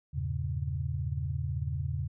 sine chord, E diminished seventh, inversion none, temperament equal with one note detuned, 82.41 / 100.46 / 116.54 / 138.59 Hz, E2 / G2 / Bb2 / Db3, 0 / +43 / 0 / 0 cents, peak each -34 / -38 / -38 / -34 dBFS, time 0.13-2.08 s, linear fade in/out 20 ms, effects none

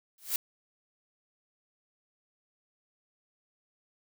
blue noise with exponential growth, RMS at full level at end -25 dBFS, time 0.18-0.36 s, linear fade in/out 2 ms, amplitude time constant 39 ms, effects none

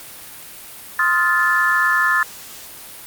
sine chord, F dominant seventh, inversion second, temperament just, 1047.7 / 1257.2 / 1396.9 / 1746.1 Hz, C6 / Eb6 / F6 / A6, +2 / +18 / 0 / -14 cents, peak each -22 / -22 / -21 / -16 dBFS, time 0.99-2.23 s, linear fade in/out 2 ms, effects white hiss -37 dBFS RMS until 3.06 s + Opus 48 kbps

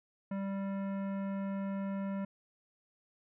sine tone with hard clipping, 196 Hz, G3, in tune, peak -36 dBFS, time 0.31-2.25 s, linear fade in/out 5 ms, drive 15 dB, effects resampled to 8000 Hz

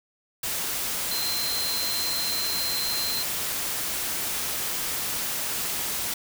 sine tone in noise, 4118 Hz, C8, 28 cents flat, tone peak -28 dBFS, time 1.11-3.23 s, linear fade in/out 5 ms, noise white, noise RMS -29 dBFS, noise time 0.43-6.14 s, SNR -2 dB, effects none

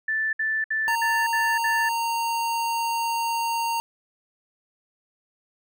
sine tone bursts, 1760 Hz, A6, in tune, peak -22 dBFS, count 6, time 0.08-1.89 s, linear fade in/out 5 ms, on 250 ms, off 62 ms
square tone, 924 Hz, A#5, 16 cents flat, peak -24 dBFS, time 0.88-3.8 s, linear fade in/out 0 ms
effects none

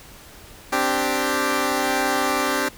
10% pulse chord, C suspended second, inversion none, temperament equal, 261.6 / 293.7 / 392 Hz, C4 / D4 / G4, 0 / 0 / 0 cents, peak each -16 dBFS, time 0.72-2.69 s, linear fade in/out 10 ms, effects pink hiss -44 dBFS RMS until 2.77 s

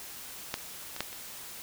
clicks, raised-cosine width 0.2 ms, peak -13 / -22 / -12 / -26 dBFS, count 4, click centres 0.541 / 0.964 / 1.006 / 1.129 s, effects white hiss -44 dBFS RMS until 1.62 s

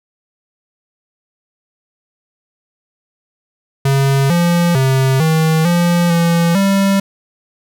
square tone with pitch steps, 137 / 172.5 / 132.8 / 159.3 / 173.2 / 169.3 / 196.2 Hz, C#3 / F3 / C3 / D#3 / F3 / E3 / G3, -20 / -21 / +26 / +41 / -14 / +46 / +2 cents, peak -11 dBFS, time 3.85-7 s, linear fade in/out 5 ms, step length 450 ms, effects none

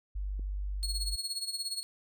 sine tone, 49 Hz, G1, in tune, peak -32 dBFS, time 0.15-1.16 s, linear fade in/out 10 ms
click, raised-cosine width 3 ms, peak -35 dBFS, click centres 0.395 s
30% pulse tone with tremolo, 4326 Hz, C#8, 43 cents flat, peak -28 dBFS, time 0.83-1.83 s, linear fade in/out 0 ms, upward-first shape sine, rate 17 Hz, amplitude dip 75%
effects none

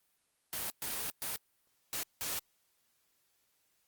white noise bursts at uneven times, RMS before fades -37 dBFS, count 5, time 0.53-0.7 / 0.82-1.1 / 1.22-1.36 / 1.93-2.03 / 2.21-2.39 s, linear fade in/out 0 ms, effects white hiss -75 dBFS RMS until 3.87 s + Opus 32 kbps

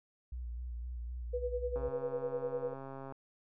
sine tone with vibrato, 60.1 Hz, B1, 46 cents flat, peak -38 dBFS, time 0.32-1.89 s, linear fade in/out 5 ms, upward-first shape square, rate 3.9 Hz, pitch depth 39 cents each way
sine tone with tremolo, 490.8 Hz, B4, 11 cents flat, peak -31 dBFS, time 1.33-2.74 s, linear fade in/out 10 ms, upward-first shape sine, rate 10 Hz, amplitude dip 80%
click train, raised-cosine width 1 ms, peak -32 dBFS, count 185, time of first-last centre 1.76-3.123 s, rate 135 Hz
effects none

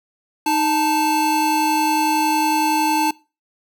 square tone pair together, 310.3 / 880 Hz, D#4 / A5, -5 / 0 cents, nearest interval octave + tritone, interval 1805 cents, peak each -22 / -18 dBFS, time 0.46-3.11 s, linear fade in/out 5 ms, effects noise-tail reverb RT60 0.3 s tail -22 dB re dry

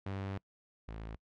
sawtooth tone pair in turn, 97.4 / 54.66 Hz, G2 / A1, -11 / -11 cents, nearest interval minor seventh, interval 1000 cents, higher first, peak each -33 / -38 dBFS, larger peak first, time 0.06-0.38 / 0.88-1.16 s, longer first, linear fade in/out 5 ms, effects noise-tail reverb RT60 0.1 s tail -26 dB re dry + low-pass 3000 Hz 12 dB/octave

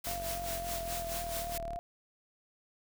white noise with tremolo, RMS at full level -38 dBFS, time 0.04-1.58 s, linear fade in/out 5 ms, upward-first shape sine, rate 4.7 Hz, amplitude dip 70%
sawtooth linear sweep, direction down, 47 to 37 Hz, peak -38 dBFS, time 0.06-1.78 s, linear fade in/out 10 ms
sine tone with vibrato, 683 Hz, F5, 39 cents flat, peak -37 dBFS, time 0.07-1.79 s, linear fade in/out 0 ms, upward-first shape sine, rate 3.7 Hz, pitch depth 27 cents each way
effects none

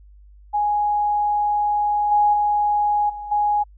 sine tone with level steps, 830.6 Hz, G#5, in tune, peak -17 / -13 / -16 / -29 / -16 dBFS, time 0.53-3.64 s, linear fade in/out 20 ms, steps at 2.11 / 2.33 / 3.09 / 3.31 s, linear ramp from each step 10 ms, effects added 50 Hz sine -44 dBFS peak until 3.77 s

